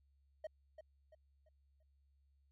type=tone with echo; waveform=triangle; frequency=626 Hz; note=D#5; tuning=10 cents sharp; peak=-39 dBFS; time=0.44-0.47 s; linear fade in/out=5 ms; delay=340 ms; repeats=4; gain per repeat=-9 dB; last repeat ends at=1.83 s; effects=added 69 Hz sine -70 dBFS peak until 2.51 s